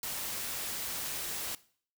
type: noise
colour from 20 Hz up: white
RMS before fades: -37 dBFS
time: 0.03-1.55 s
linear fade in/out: 2 ms
effects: noise-tail reverb RT60 0.5 s tail -19 dB re dry